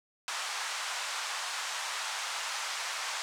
pink band-pass noise, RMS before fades -36 dBFS, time 0.28-3.22 s, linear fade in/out 0 ms, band 830 to 8200 Hz, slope 24 dB/octave, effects none

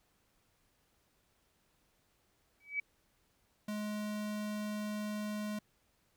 sine tone with exponential growth, 2285 Hz, D7, 48 cents flat, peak -29 dBFS, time 2.6-2.8 s, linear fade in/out 5 ms, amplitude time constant 42 ms
square tone, 210.3 Hz, G#3, 22 cents sharp, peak -37 dBFS, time 3.68-5.59 s, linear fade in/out 5 ms
effects pink hiss -74 dBFS RMS until 6.16 s

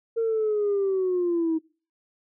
sine linear sweep, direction down, 460.5 to 317.1 Hz, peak -20 dBFS, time 0.16-1.59 s, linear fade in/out 20 ms, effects noise-tail reverb RT60 0.4 s tail -25 dB re dry + tanh soft clip ceiling -18 dBFS

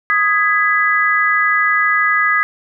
sine chord, G# minor, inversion second, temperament just, 1245.9 / 1661.2 / 1993.5 Hz, D#6 / G#6 / B6, +2 / 0 / +16 cents, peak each -16 dBFS, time 0.1-2.43 s, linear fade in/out 0 ms, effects none

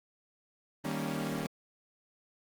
sawtooth chord, Eb dominant seventh, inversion none, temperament equal, 155.56 / 196 / 233.1 / 277.2 Hz, Eb3 / G3 / Bb3 / Db4, 0 / 0 / 0 / 0 cents, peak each -34 dBFS, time 0.84-1.47 s, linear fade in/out 10 ms, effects Opus 24 kbps

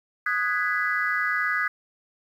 sine chord, G# minor seventh, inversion second, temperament equal with one note detuned, 1244.5 / 1480 / 1661.2 / 1991.6 Hz, D#6 / F#6 / G#6 / B6, 0 / 0 / 0 / +14 cents, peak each -28 / -28 / -26 / -28 dBFS, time 0.26-1.68 s, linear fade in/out 5 ms, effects tanh soft clip ceiling -13 dBFS + 9-bit

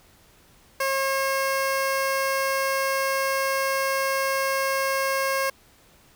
15% pulse tone, 540 Hz, C#5, 45 cents flat, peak -16 dBFS, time 0.8-5.5 s, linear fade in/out 5 ms, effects pink hiss -56 dBFS RMS until 6.15 s

